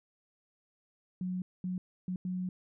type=tone bursts at uneven times; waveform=sine; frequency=182.9 Hz; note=F#3; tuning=20 cents flat; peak=-32 dBFS; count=4; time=1.21-1.42 / 1.64-1.78 / 2.08-2.16 / 2.25-2.49 s; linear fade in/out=2 ms; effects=none